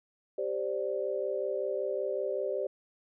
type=chord; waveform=sine; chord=G suspended fourth; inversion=none; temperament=just; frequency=392 / 522.7 / 588 Hz; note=G4 / C5 / D5; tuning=0 / -2 / +2 cents; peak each=-34 dBFS; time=0.38-2.67 s; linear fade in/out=5 ms; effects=none